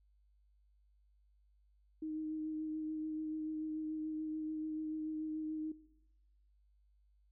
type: tone with vibrato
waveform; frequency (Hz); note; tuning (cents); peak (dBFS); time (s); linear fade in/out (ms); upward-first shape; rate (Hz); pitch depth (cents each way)
sine; 311.3; D#4; +1; -38; 2.02-5.72; 5; sine; 6.9; 16
effects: noise-tail reverb RT60 0.9 s tail -18 dB re dry + added 50 Hz sine -67 dBFS peak until 7.31 s